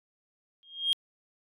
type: tone with exponential growth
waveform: sine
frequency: 3234 Hz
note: G#7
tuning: 47 cents flat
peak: -18 dBFS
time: 0.63-0.93 s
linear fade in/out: 0 ms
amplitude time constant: 64 ms
effects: tanh soft clip ceiling -20 dBFS